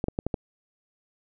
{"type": "clicks", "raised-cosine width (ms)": 2, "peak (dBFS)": -13, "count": 5, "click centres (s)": [0.041, 0.084, 0.189, 0.266, 0.342], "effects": []}